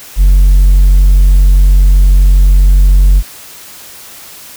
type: tone with hard clipping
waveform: sine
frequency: 46.25 Hz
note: F#1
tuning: in tune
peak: -3 dBFS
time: 0.16-3.23 s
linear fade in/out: 50 ms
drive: 2 dB
effects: white hiss -32 dBFS RMS until 4.56 s